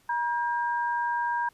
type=tone pair together; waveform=sine; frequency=953 / 1602.7 Hz; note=A#5 / G6; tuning=+38 / +38 cents; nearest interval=major sixth; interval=900 cents; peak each=-26 / -31 dBFS; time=0.09-1.49 s; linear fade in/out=5 ms; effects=pink hiss -63 dBFS RMS until 1.53 s + resampled to 32000 Hz